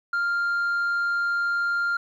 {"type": "tone", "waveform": "sine", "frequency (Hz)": 1396.9, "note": "F6", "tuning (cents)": 0, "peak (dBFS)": -19, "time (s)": [0.13, 1.97], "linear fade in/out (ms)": 5, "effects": ["tanh soft clip ceiling -21 dBFS", "10-bit"]}